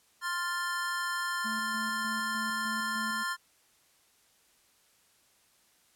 square chord, F major, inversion second, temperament equal with one note detuned, 1049.5 / 1396.9 / 1760 Hz, C6 / F6 / A6, +5 / 0 / 0 cents, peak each -36 dBFS, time 0.21-3.37 s, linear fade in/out 50 ms
triangle tone with tremolo, 220.2 Hz, A3, 2 cents sharp, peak -35 dBFS, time 1.44-3.24 s, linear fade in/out 20 ms, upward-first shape square, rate 3.3 Hz, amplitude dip 40%
effects white hiss -66 dBFS RMS until 5.95 s + low-pass 12000 Hz 12 dB/octave

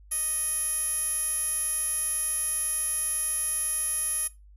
15% pulse tone with band-pass filter, 622 Hz, D#5, 1 cent flat, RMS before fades -29 dBFS, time 0.11-4.28 s, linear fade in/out 10 ms, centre 11000 Hz, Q 8.7, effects noise-tail reverb RT60 0.2 s tail -17 dB re dry + added 50 Hz sine -49 dBFS peak until 4.56 s

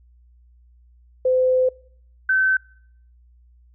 sine tone pair in turn, 512 / 1534.3 Hz, C5 / G6, -38 / -38 cents, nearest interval octave + perfect fifth, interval 1900 cents, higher second, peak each -15 / -15 dBFS, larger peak neither, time 1.25-1.69 / 2.29-2.57 s, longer first, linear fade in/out 5 ms, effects noise-tail reverb RT60 0.6 s tail -24 dB re dry + added 60 Hz sine -50 dBFS peak until 3.74 s

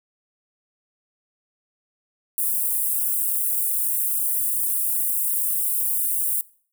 white high-pass noise, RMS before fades -23 dBFS, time 2.38-6.41 s, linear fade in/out 0 ms, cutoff 8800 Hz, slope 48 dB/octave, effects noise-tail reverb RT60 0.5 s tail -22 dB re dry

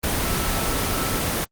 sine tone in noise, 1320 Hz, E6, 2 cents sharp, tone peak -32 dBFS, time 0.21-1.22 s, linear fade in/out 10 ms, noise pink, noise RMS -23 dBFS, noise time 0.03-1.45 s, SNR -12 dB, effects Opus 24 kbps

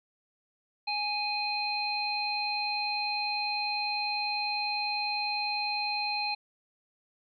harmonic tone, 830 Hz, G#5, 1 cent flat, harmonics 1 / 3 / 5, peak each -33 / -33 / -33 dBFS, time 0.87-6.35 s, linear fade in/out 10 ms, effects none

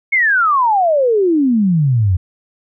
sine exponential sweep, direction down, 2217 to 86.1 Hz, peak -10 dBFS, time 0.12-2.17 s, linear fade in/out 10 ms, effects none

